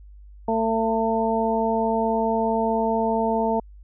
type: harmonic tone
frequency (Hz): 224.6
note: A3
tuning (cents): +36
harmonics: 1 / 2 / 3 / 4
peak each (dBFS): -25 / -25 / -25 / -25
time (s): 0.48-3.6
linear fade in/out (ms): 5
effects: added 50 Hz sine -42 dBFS peak until 3.83 s